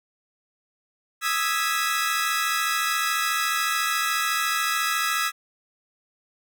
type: chord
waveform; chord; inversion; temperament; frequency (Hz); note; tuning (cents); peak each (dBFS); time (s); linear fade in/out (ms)
sawtooth; E major seventh; third; equal with one note detuned; 1244.5 / 1318.5 / 1661.2 / 1965.3; D#6 / E6 / G#6 / B6; 0 / 0 / 0 / -9; -25 / -23 / -25 / -26; 1.21-5.32; 50
effects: none